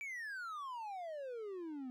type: exponential sweep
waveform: triangle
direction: down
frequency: 2341 to 246.9 Hz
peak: -40 dBFS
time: 0.01-1.9 s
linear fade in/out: 0 ms
effects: none